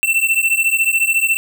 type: beating tone pair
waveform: square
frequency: 2678 / 2692 Hz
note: E7 / E7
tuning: +27 / +36 cents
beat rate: 14 Hz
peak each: -17 dBFS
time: 0.03-1.37 s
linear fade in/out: 0 ms
effects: none